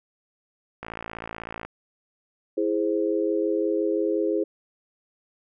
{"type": "click train", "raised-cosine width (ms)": 0.5, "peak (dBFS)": -19, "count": 47, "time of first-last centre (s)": [0.83, 1.65], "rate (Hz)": 56.1}
{"type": "chord", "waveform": "sine", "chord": "E augmented", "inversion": "none", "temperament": "equal", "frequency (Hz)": [329.6, 415.3, 523.3], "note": ["E4", "G#4", "B#4"], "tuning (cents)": [0, 0, 0], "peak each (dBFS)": [-25, -25, -28], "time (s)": [2.57, 4.44], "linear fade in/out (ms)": 10}
{"effects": []}